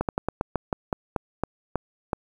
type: slowing click train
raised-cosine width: 1 ms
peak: -10 dBFS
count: 12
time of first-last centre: 0.01-2.132 s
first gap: 78 ms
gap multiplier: 1.17
effects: 8-bit